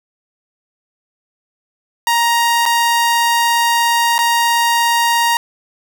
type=tone with dropouts; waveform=sawtooth; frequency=937 Hz; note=A#5; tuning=9 cents sharp; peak=-8 dBFS; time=2.07-5.37 s; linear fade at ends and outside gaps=1 ms; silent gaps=2.655-2.661 / 4.181-4.189 s; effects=none